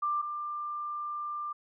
sine tone pair in turn, 1185 / 1189.9 Hz, D6 / D6, +15 / +22 cents, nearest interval unison, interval 7 cents, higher second, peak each -27 / -33 dBFS, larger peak first, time 0.02-0.22 / 0.22-1.53 s, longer second, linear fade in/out 10 ms, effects none

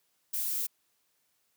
violet noise, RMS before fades -32 dBFS, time 0.33-0.67 s, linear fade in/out 10 ms, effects white hiss -74 dBFS RMS until 1.56 s + high-pass 80 Hz 12 dB/octave

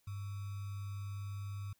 sine tone with sample-and-hold, 99.7 Hz, G2, 30 cents sharp, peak -39 dBFS, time 0.07-1.73 s, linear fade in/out 5 ms, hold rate 1225 Hz, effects white hiss -75 dBFS RMS until 1.79 s

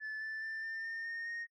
sine tone with pitch steps, 1739 / 1758.2 / 1777.6 / 1797.2 / 1817 / 1837.1 / 1857.4 Hz, A6 / A6 / A6 / A6 / A#6 / A#6 / A#6, -21 / -2 / +17 / +36 / -45 / -26 / -7 cents, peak -36 dBFS, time 0-1.47 s, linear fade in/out 50 ms, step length 210 ms, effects noise-tail reverb RT60 0.1 s tail -24 dB re dry + tanh soft clip ceiling -37 dBFS

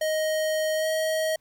square tone with pitch glide, 625 to 633 Hz, D#5 to D#5, +8 to +30 cents, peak -24 dBFS, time 0.01-1.36 s, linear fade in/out 5 ms, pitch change +22 cents, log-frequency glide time 0.75-0.87 s, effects pink hiss -69 dBFS RMS until 1.4 s

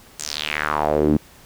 sawtooth tone with band-pass filter sweep, 75.5 Hz, D2, 48 cents sharp, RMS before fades -21 dBFS, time 0.19-1.17 s, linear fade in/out 5 ms, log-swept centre 7700 to 240 Hz, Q 3.4, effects pink hiss -48 dBFS RMS until 1.45 s

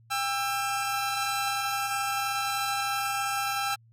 sawtooth tone pair together, 799 / 1331.4 Hz, G5 / E6, +33 / +17 cents, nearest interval major sixth, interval 884 cents, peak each -26 dBFS, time 0.1-3.76 s, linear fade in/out 20 ms, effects added 114 Hz sine -55 dBFS peak until 3.92 s + AAC 48 kbps

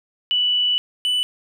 sine / triangle tone pair in turn, 2963 / 2980 Hz, F#7 / F#7, +2 / +12 cents, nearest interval unison, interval 10 cents, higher second, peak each -16 dBFS, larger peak neither, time 0.31-0.78 / 1.05-1.23 s, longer first, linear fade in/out 0 ms, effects none

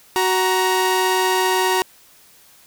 sawtooth tone pair together, 372.2 / 938 Hz, F#4 / A#5, +10 / +11 cents, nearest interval octave + major third, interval 1601 cents, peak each -15 dBFS, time 0.16-1.82 s, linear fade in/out 0 ms, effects white hiss -50 dBFS RMS until 2.66 s

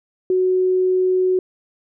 sine tone, 370 Hz, F#4, in tune, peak -14 dBFS, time 0.3-1.39 s, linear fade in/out 2 ms, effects none

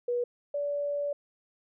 sine tone pair in turn, 484.8 / 576.5 Hz, B4 / D5, -32 / -32 cents, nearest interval minor third, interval 300 cents, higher second, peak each -26 / -28 dBFS, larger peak first, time 0.08-0.24 / 0.54-1.13 s, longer second, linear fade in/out 5 ms, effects none

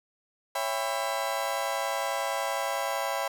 35% pulse chord, C# half-diminished seventh, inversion none, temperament just, 554.4 / 665.2 / 798.3 / 997.9 Hz, C#5 / E5 / G5 / B5, 0 / +16 / +31 / +18 cents, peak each -32 dBFS, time 0.55-3.28 s, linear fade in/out 5 ms, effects none

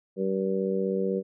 harmonic tone, 96 Hz, G2, 36 cents flat, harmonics 2 / 3 / 4 / 5 / 6, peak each -29 / -39 / -29 / -29 / -39 dBFS, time 0.16-1.23 s, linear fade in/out 50 ms, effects none

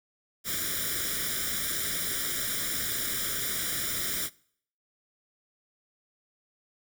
white noise with comb filter, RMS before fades -31 dBFS, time 0.44-4.3 s, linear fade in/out 50 ms, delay 0.56 ms, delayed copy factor +1, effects noise-tail reverb RT60 0.6 s tail -23 dB re dry

